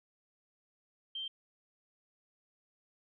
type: tone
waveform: sine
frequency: 3145 Hz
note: G7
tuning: 5 cents sharp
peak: -37 dBFS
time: 1.15-1.28 s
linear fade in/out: 5 ms
effects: none